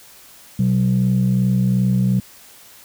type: tone pair together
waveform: sine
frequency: 125.8 / 188.49 Hz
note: B2 / F#3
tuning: +32 / +32 cents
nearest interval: perfect fifth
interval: 700 cents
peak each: -16 / -15 dBFS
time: 0.59-2.2 s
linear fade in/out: 5 ms
effects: tanh soft clip ceiling -9 dBFS + white hiss -45 dBFS RMS until 2.84 s